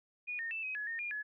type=tone with pitch steps; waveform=sine; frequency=2455 / 1834 / 2647 / 2531 / 1694 / 1834 / 2415 / 1700 Hz; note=D#7 / A#6 / E7 / D#7 / G#6 / A#6 / D7 / G#6; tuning=-24 / -29 / +7 / +29 / +34 / -29 / +48 / +40 cents; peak=-36 dBFS; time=0.27-1.23 s; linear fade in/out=20 ms; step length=120 ms; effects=none